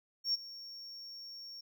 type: tone with ADSR envelope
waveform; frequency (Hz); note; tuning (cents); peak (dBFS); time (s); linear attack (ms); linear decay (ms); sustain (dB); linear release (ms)
triangle; 5510; F8; -24; -24; 0.24-1.61; 98; 22; -20; 6
effects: tanh soft clip ceiling -26 dBFS